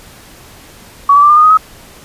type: tone with pitch steps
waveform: sine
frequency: 1130 / 1153.1 / 1176.6 / 1200.7 / 1225.2 / 1250.2 / 1275.7 Hz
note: C#6 / D6 / D6 / D6 / D#6 / D#6 / D#6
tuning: +33 / -32 / +3 / +38 / -27 / +8 / +43 cents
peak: -3 dBFS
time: 1.09-1.573 s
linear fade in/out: 5 ms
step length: 69 ms
effects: pink hiss -38 dBFS RMS until 2.04 s + resampled to 32000 Hz